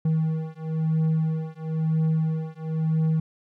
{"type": "beating tone pair", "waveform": "triangle", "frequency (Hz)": [158.6, 159.6], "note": ["D#3", "D#3"], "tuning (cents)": [33, 44], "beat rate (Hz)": 1, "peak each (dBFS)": -23, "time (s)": [0.05, 3.2], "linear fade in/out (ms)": 5, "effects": []}